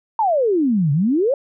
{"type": "exponential two-way sweep", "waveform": "sine", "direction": "down then up", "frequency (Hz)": [932.3, 136.4, 583], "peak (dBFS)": -14, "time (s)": [0.19, 1.34], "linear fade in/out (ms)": 2, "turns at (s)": 0.92, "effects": []}